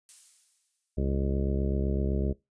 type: noise with exponential decay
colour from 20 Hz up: violet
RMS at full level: -43 dBFS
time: 0.09-1.11 s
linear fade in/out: 0 ms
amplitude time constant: 220 ms
type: harmonic tone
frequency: 67.9 Hz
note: C#2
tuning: 35 cents flat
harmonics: 1 / 2 / 3 / 4 / 5 / 6 / 7 / 8 / 9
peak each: -28 / -33 / -33 / -41 / -37 / -37 / -43 / -45 / -42 dBFS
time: 0.97-2.33 s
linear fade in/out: 10 ms
effects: noise-tail reverb RT60 0.2 s tail -21 dB re dry + resampled to 22050 Hz